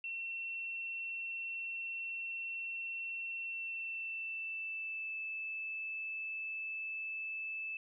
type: tone with pitch glide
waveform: sine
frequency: 2709 to 2626 Hz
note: E7 to E7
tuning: +47 to -7 cents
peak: -38 dBFS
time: 0.04-7.77 s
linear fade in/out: 2 ms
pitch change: -54 cents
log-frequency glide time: 3.41-5.17 s
effects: none